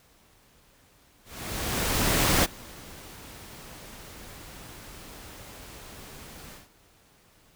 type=noise with ADSR envelope; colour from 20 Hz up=pink; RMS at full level=-21 dBFS; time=1.24-6.69 s; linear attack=1200 ms; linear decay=24 ms; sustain=-24 dB; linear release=160 ms; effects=pink hiss -60 dBFS RMS until 7.55 s